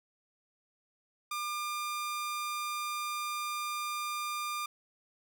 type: tone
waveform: sawtooth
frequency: 1200 Hz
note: D6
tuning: 37 cents sharp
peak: -30 dBFS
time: 1.31-4.66 s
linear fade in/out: 5 ms
effects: none